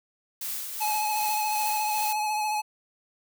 blue noise with tremolo, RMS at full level -32 dBFS, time 0.41-2.13 s, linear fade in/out 5 ms, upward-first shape sine, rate 2.6 Hz, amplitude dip 40%
square tone with vibrato, 851 Hz, G#5, 42 cents sharp, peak -26 dBFS, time 0.8-2.62 s, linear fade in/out 20 ms, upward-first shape sine, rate 14 Hz, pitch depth 25 cents each way
effects none

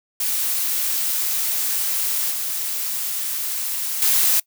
blue noise with level steps, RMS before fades -22 / -25 / -17 dBFS, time 0.2-4.4 s, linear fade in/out 5 ms, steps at 2.31 / 4.02 s, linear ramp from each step 2 ms, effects noise-tail reverb RT60 0.1 s tail -23 dB re dry

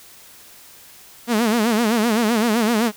sawtooth tone with vibrato, 225.1 Hz, A3, 40 cents sharp, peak -12 dBFS, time 1.27-2.92 s, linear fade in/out 50 ms, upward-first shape sine, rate 7.8 Hz, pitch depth 130 cents each way, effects white hiss -45 dBFS RMS until 2.96 s

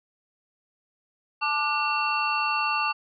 sine tone cluster, 871 / 1183 / 1458 / 2719 / 4466 Hz, A5 / D6 / F#6 / F7 / C#8, -18 / +12 / -26 / -47 / +12 cents, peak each -29 / -27 / -35 / -27 / -36 dBFS, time 1.41-2.93 s, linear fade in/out 20 ms, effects none

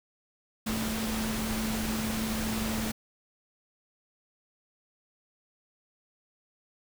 sine tone in noise, 220 Hz, A3, in tune, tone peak -31 dBFS, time 0.66-2.92 s, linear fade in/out 10 ms, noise pink, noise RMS -34 dBFS, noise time 0.66-2.92 s, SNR 0 dB, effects none

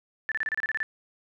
sine tone bursts, 1760 Hz, A6, in tune, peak -25 dBFS, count 10, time 0.29-0.83 s, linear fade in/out 0 ms, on 27 ms, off 30 ms, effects none

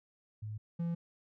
sine / triangle tone pair in turn, 107 / 169.43 Hz, A2 / E3, -48 / +48 cents, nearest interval minor sixth, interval 796 cents, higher second, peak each -38 / -30 dBFS, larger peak second, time 0.42-0.58 / 0.79-0.95 s, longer neither, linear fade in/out 10 ms, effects none

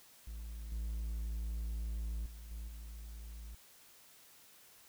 triangle tone with level steps, 55.8 Hz, A1, 25 cents sharp, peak -40 / -34 / -45 / -39 / -43 dBFS, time 0.27-3.55 s, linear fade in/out 5 ms, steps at 0.72 / 2.26 / 2.51 / 2.68 s, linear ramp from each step 2 ms, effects white hiss -61 dBFS RMS until 4.88 s

